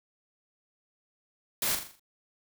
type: noise with echo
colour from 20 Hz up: white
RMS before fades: -29 dBFS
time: 1.62-1.75 s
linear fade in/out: 2 ms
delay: 41 ms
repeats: 6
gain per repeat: -6 dB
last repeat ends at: 1.996 s
effects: none